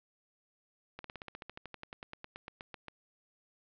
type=slowing click train; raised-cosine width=0.3 ms; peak=-27 dBFS; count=22; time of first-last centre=0.99-2.883 s; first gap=53 ms; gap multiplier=1.05; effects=low-pass 4000 Hz 12 dB/octave